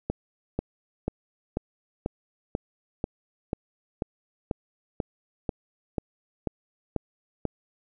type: click train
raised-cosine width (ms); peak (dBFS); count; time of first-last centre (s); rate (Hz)
2; -13; 16; 0.1-7.453; 2.04
effects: none